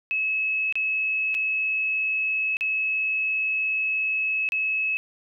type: tone with dropouts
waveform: sine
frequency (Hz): 2583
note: E7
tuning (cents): -36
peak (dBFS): -22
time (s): 0.11-4.97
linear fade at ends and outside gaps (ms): 0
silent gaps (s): 0.725-0.755 / 1.344-1.349 / 2.569-2.609 / 4.489-4.521
effects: none